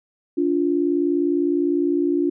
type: tone pair together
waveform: sine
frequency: 289.3 / 349.2 Hz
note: D4 / F4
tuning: -26 / 0 cents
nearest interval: minor third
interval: 326 cents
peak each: -20 / -20 dBFS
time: 0.37-2.3 s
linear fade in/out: 10 ms
effects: none

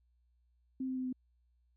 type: tone with pitch steps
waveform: sine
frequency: 261.6 / 259.3 / 257.1 / 254.9 Hz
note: C4 / C4 / C4 / C4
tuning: 0 / -15 / -30 / -45 cents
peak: -34 dBFS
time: 0.8-1.128 s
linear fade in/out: 5 ms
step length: 82 ms
effects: added 60 Hz sine -69 dBFS peak until 1.76 s

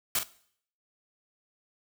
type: noise with echo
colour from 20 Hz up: white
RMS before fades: -27 dBFS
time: 0.15-0.19 s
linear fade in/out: 2 ms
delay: 43 ms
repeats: 1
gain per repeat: -8 dB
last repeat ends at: 0.233 s
effects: noise-tail reverb RT60 0.6 s tail -18 dB re dry

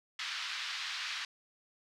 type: band-pass noise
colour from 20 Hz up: white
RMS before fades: -39 dBFS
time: 0.19-1.25 s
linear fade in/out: 2 ms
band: 1200 to 4500 Hz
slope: 24 dB/octave
effects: none

